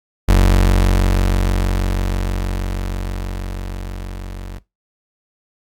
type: tone with level ramp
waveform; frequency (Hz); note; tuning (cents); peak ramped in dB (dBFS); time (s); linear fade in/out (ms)
35% pulse; 46.25; F#1; 0; -6 to -26; 0.28-4.59; 10
effects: noise-tail reverb RT60 0.2 s tail -20 dB re dry + AAC 64 kbps